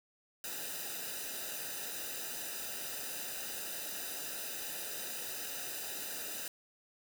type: noise with comb filter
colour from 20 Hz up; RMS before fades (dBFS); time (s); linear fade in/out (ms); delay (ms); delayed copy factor
white; -41; 0.44-6.48; 2; 0.91; -0.8
effects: none